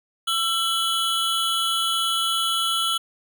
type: tone cluster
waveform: square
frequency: 1341 / 3007 / 3350 Hz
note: E6 / F#7 / G#7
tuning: +29 / +27 / +14 cents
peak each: -26 dBFS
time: 0.27-2.98 s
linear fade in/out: 10 ms
effects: none